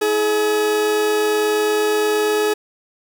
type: tone pair together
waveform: 40% pulse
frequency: 324.5 / 423.2 Hz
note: E4 / G#4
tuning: -27 / +33 cents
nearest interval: perfect fourth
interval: 460 cents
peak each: -26 / -15 dBFS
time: 0.01-2.54 s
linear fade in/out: 10 ms
effects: none